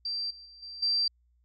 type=tone with level steps; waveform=sine; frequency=4699 Hz; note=D8; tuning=in tune; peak=-30 / -46 / -49 / -40 / -24 dBFS; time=0.05-1.08 s; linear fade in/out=5 ms; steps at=0.3 / 0.45 / 0.62 / 0.82 s; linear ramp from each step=10 ms; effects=added 60 Hz sine -64 dBFS peak until 1.44 s